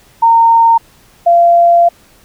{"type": "tone pair in turn", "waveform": "sine", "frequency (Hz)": [918, 687.7], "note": ["A#5", "F5"], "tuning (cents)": [-27, -27], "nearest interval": "perfect fourth", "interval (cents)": 500, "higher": "first", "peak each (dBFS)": -4, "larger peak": "neither", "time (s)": [[0.22, 0.78], [1.26, 1.89]], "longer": "second", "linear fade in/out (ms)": 10, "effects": ["pink hiss -46 dBFS RMS until 2.24 s"]}